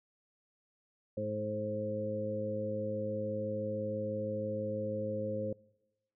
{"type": "harmonic tone with a mistuned harmonic", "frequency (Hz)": 106.1, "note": "G#2", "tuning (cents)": 38, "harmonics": [1, 2, 3, 4, 5], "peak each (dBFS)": [-41, -40, -45, -44, -35], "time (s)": [1.17, 5.53], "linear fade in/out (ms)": 5, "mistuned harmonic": 4, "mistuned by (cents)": 26, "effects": ["noise-tail reverb RT60 1.0 s tail -24 dB re dry"]}